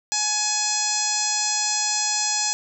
harmonic tone, 844 Hz, G#5, 28 cents sharp, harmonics 1 / 2 / 3 / 4 / 5 / 6 / 7 / 8 / 9, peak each -30 / -35 / -33 / -36 / -30 / -28 / -27 / -28 / -28 dBFS, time 0.12-2.53 s, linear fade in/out 0 ms, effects none

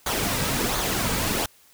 pink noise with flanger, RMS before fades -25 dBFS, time 0.06-1.46 s, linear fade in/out 5 ms, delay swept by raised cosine 0.37 to 2.87 ms, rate 1.4 Hz, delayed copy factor -0.5, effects white hiss -56 dBFS RMS until 1.73 s

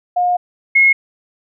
sine tone pair in turn, 715 / 2165 Hz, F5 / C#7, +41 / -41 cents, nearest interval octave + perfect fifth, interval 1918 cents, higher second, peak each -12 / -7 dBFS, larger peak second, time 0.16-0.37 / 0.75-0.93 s, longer first, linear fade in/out 10 ms, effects none

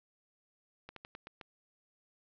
slowing click train, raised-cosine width 0.3 ms, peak -30 dBFS, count 6, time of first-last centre 0.89-1.412 s, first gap 73 ms, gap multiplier 1.18, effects low-pass 5000 Hz 12 dB/octave

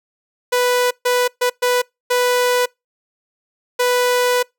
sawtooth tone bursts at uneven times, 493.9 Hz, B4, in tune, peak -10 dBFS, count 6, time 0.52-0.91 / 1.05-1.28 / 1.41-1.5 / 1.62-1.82 / 2.1-2.66 / 3.79-4.43 s, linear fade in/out 10 ms, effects noise-tail reverb RT60 0.2 s tail -26 dB re dry

